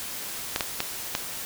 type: clicks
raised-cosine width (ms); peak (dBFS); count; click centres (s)
0.2; -7; 4; 0.561 / 0.608 / 0.804 / 1.151
effects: white hiss -35 dBFS RMS until 1.45 s